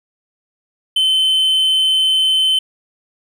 triangle tone, 3067 Hz, G7, 38 cents flat, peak -10 dBFS, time 0.96-2.59 s, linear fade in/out 5 ms, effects none

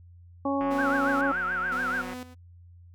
harmonic tone, 277.2 Hz, C#4, in tune, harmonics 1 / 2 / 3 / 4, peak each -27 / -30 / -32 / -33 dBFS, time 0.45-1.32 s, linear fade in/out 5 ms
click train, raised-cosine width 0.5 ms, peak -25 dBFS, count 280, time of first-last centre 0.61-2.135 s, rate 183 Hz
sawtooth tone with tremolo, 251 Hz, B3, 28 cents sharp, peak -32 dBFS, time 0.7-2.35 s, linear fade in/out 20 ms, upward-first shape square, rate 0.98 Hz, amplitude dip 75%
sine tone with vibrato, 1447 Hz, F#6, 39 cents flat, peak -26 dBFS, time 0.78-2.02 s, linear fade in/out 10 ms, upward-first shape triangle, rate 7 Hz, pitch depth 210 cents each way
effects added 87 Hz sine -48 dBFS peak until 2.94 s

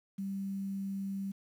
sine tone with quantisation, 195.6 Hz, G3, 4 cents flat, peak -34 dBFS, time 0.18-1.32 s, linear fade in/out 10 ms, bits 10, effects none

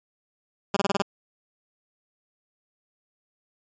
10% pulse tone bursts, 199.6 Hz, G3, 32 cents sharp, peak -13 dBFS, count 6, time 0.74-1.021 s, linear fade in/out 5 ms, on 26 ms, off 25 ms, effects resampled to 16000 Hz

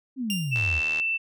sine exponential sweep, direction down, 276.4 to 69.3 Hz, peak -26 dBFS, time 0.16-0.82 s, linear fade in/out 50 ms
sawtooth tone with exponential decay, 2794 Hz, F7, in tune, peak -22 dBFS, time 0.3-0.81 s, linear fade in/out 1 ms, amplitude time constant 110 ms
sine tone, 2667 Hz, E7, 20 cents sharp, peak -23 dBFS, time 0.51-1.18 s, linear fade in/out 20 ms
click train, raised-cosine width 0.2 ms, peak -18 dBFS, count 35, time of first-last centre 0.56-0.999 s, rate 77.5 Hz
effects none

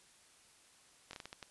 slowing click train, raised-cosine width 0.2 ms, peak -28 dBFS, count 7, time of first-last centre 1.11-1.428 s, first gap 22 ms, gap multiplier 1.35, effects white hiss -64 dBFS RMS until 1.5 s + resampled to 24000 Hz

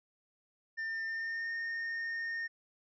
triangle tone with pitch glide, 1801 to 1833.5 Hz, A6 to A#6, +40 to -29 cents, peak -33 dBFS, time 0.77-2.48 s, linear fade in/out 20 ms, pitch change +31 cents, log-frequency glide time 1.05-1.51 s, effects resampled to 16000 Hz

